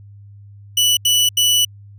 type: tone bursts at uneven times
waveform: sawtooth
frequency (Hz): 2960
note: F#7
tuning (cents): 0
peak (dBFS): -9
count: 3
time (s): 0.77-0.97 / 1.05-1.29 / 1.37-1.65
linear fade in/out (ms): 5
effects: added 101 Hz sine -38 dBFS peak until 1.98 s